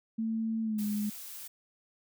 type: tone with pitch glide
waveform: sine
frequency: 223.6 to 208.6 Hz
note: A3 to G#3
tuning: +28 to +8 cents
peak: -29 dBFS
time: 0.18-1.1 s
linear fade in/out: 10 ms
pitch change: -120 cents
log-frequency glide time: 0.63-0.83 s
type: noise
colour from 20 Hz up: blue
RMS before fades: -44 dBFS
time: 0.78-1.48 s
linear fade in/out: 10 ms
effects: none